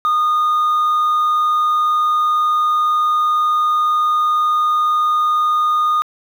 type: tone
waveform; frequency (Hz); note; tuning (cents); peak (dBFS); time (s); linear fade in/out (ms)
sine; 1227; D#6; -25; -10; 0.05-6.02; 0
effects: tanh soft clip ceiling -12 dBFS + 7-bit